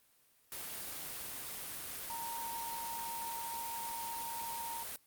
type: tone in noise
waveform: sine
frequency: 925 Hz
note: A#5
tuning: 14 cents flat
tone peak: -40 dBFS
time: 2.1-4.83 s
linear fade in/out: 0 ms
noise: white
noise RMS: -43 dBFS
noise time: 0.52-4.96 s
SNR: 0 dB
effects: white hiss -69 dBFS RMS until 5.06 s + Opus 32 kbps